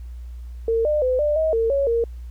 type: tone with pitch steps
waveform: sine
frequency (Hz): 455.1 / 601 / 509 / 594 / 634 / 454.1 / 556 / 464.4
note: A#4 / D5 / C5 / D5 / D#5 / A#4 / C#5 / A#4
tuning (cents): -42 / +40 / -48 / +20 / +32 / -45 / +5 / -7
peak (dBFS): -17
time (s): 0.68-2.04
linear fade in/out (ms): 2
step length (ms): 170
effects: added 60 Hz sine -32 dBFS peak until 2.3 s + pink hiss -60 dBFS RMS until 2.3 s